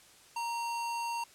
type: tone with sample-and-hold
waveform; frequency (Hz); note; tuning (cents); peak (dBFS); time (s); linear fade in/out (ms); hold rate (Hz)
sine; 935; A#5; +5; -32; 0.36-1.24; 5; 3675
effects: white hiss -58 dBFS RMS until 1.34 s + low-pass 10000 Hz 12 dB/octave